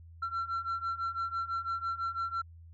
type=beating tone pair; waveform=sine; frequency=1353 / 1359 Hz; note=E6 / F6; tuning=+45 / -48 cents; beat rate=6 Hz; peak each=-34 / -32 dBFS; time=0.22-2.42 s; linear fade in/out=10 ms; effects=tanh soft clip ceiling -29 dBFS + added 83 Hz sine -49 dBFS peak until 2.73 s